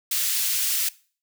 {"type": "high-pass noise", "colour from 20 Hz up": "white", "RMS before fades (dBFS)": -24, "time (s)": [0.11, 0.89], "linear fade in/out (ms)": 5, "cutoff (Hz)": 2500, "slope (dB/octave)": 12, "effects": ["noise-tail reverb RT60 0.4 s tail -20 dB re dry"]}